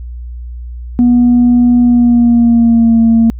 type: tone with pitch glide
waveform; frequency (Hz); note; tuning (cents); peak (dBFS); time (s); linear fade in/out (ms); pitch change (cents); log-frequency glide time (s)
sine; 242.9 to 227.9; B3 to A#3; -29 to -39; -3; 0.99-3.3; 0; -110; 1.8-2.99
effects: tanh soft clip ceiling -2 dBFS + added 60 Hz sine -22 dBFS peak until 3.39 s